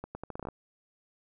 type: accelerating click train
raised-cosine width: 1 ms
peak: -24 dBFS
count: 10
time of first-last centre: 0.04-0.487 s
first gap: 110 ms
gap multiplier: 0.78
effects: none